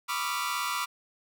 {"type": "tone cluster", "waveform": "sawtooth", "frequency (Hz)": [985, 1132, 1208, 1375], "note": ["B5", "C#6", "D6", "F6"], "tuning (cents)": [-5, 36, 48, -27], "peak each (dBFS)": -31, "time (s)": [0.08, 0.86], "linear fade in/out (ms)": 20, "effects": []}